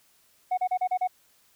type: tone bursts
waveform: sine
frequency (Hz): 736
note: F#5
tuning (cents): -9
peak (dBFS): -20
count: 6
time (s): 0.51-1.075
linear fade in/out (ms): 10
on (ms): 65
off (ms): 35
effects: tanh soft clip ceiling -21 dBFS + white hiss -63 dBFS RMS until 1.55 s